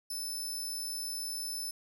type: tone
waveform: 20% pulse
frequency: 5274 Hz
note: E8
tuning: in tune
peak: -30 dBFS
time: 0.1-1.71 s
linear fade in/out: 5 ms
effects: none